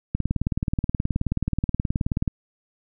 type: click train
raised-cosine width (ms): 5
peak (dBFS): -10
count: 41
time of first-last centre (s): 0.15-2.278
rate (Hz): 18.8
effects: none